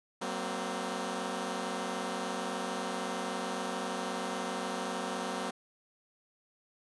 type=tone cluster; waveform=10% pulse; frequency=188 / 231.9 / 258.6 Hz; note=F#3 / A#3 / C4; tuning=+28 / -9 / -20 cents; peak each=-30 dBFS; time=0.21-5.51 s; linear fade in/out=10 ms; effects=resampled to 24000 Hz